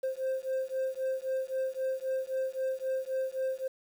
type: beating tone pair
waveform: sine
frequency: 523.3 / 527.1 Hz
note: C5 / C5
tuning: 0 / +13 cents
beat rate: 3.8 Hz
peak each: -31 dBFS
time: 0.03-3.68 s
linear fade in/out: 10 ms
effects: tanh soft clip ceiling -27 dBFS + 9-bit